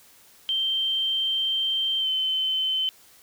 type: tone with pitch glide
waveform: sine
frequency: 3136 to 3068 Hz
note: G7 to G7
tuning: 0 to -38 cents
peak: -22 dBFS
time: 0.49-2.89 s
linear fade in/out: 0 ms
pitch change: -38 cents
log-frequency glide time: 1.99-2.08 s
effects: white hiss -54 dBFS RMS until 3.22 s